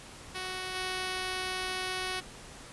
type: tone with level steps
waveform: 5% pulse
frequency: 371.1 Hz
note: F#4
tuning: 5 cents sharp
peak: -24 / -21 dBFS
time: 0.34-2.21 s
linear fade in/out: 20 ms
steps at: 0.74 s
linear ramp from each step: 20 ms
effects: pink hiss -48 dBFS RMS until 2.72 s + resampled to 24000 Hz